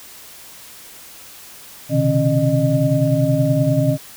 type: tone cluster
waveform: sine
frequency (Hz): 125.4 / 135.9 / 154.4 / 272.3 / 610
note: B2 / C#3 / D#3 / C#4 / D#5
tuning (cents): +27 / -34 / -13 / -31 / -34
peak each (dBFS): -20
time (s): 1.89-3.98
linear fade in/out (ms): 50
effects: white hiss -40 dBFS RMS until 4.16 s

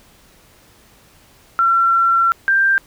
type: tone pair in turn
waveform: sine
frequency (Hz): 1358 / 1580.3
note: F6 / G6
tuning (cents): -49 / +14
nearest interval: minor third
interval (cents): 263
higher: second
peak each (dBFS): -11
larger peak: neither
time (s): 1.59-2.32 / 2.48-2.78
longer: first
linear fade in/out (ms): 0
effects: pink hiss -50 dBFS RMS until 2.86 s

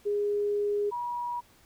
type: tone pair in turn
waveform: sine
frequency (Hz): 411.3 / 963.7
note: G#4 / B5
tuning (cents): -17 / -43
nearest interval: octave + minor third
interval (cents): 1474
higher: second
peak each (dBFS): -25 / -30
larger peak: first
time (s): 0.05-0.91 / 0.91-1.41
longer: first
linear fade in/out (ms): 20
effects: pink hiss -60 dBFS RMS until 1.65 s

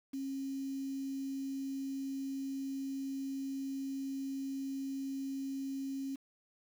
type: tone with quantisation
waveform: sine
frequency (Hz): 271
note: C#4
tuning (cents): -39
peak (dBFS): -36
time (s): 0.13-6.16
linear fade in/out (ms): 10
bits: 9
effects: none

